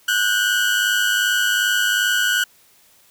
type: tone pair together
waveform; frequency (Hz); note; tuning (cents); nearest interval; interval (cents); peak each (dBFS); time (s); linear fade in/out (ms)
30% pulse; 1465.4 / 1568; F#6 / G6; -17 / 0; minor second; 117; -15 / -19; 0.08-2.44; 5
effects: white hiss -54 dBFS RMS until 3.1 s